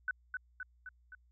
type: tone with echo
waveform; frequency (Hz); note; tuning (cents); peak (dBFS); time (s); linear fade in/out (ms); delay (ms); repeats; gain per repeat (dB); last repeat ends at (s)
sine; 1500; F#6; +23; -31; 0.08-0.11; 2; 260; 4; -4; 1.15
effects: added 60 Hz sine -64 dBFS peak until 1.31 s